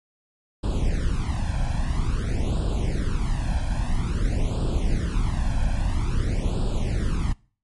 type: noise with flanger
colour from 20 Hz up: brown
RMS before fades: -23 dBFS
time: 0.63-7.33 s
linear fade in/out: 10 ms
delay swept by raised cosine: 0.24 to 1.24 ms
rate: 0.5 Hz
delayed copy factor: +0.95
effects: noise-tail reverb RT60 0.4 s tail -23 dB re dry + MP3 48 kbps